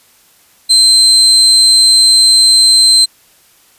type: tone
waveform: 35% pulse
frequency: 4110 Hz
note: C8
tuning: 32 cents flat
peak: -3 dBFS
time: 0.69-3.06 s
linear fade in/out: 20 ms
effects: white hiss -48 dBFS RMS until 3.78 s + resampled to 32000 Hz